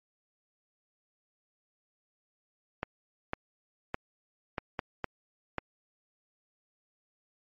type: clicks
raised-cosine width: 0.5 ms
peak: -16 dBFS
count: 7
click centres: 2.831 / 3.334 / 3.944 / 4.582 / 4.792 / 5.043 / 5.583 s
effects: MP3 32 kbps